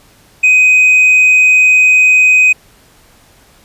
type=tone with tanh clipping; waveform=sine; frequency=2509 Hz; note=D#7; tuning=14 cents sharp; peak=-5 dBFS; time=0.43-2.53 s; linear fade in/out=10 ms; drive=2 dB; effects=pink hiss -46 dBFS RMS until 3.64 s + resampled to 32000 Hz